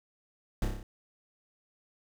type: noise with echo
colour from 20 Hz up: brown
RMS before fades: -27 dBFS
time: 0.62-0.65 s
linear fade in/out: 2 ms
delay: 30 ms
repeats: 6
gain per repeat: -3 dB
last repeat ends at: 0.83 s
effects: none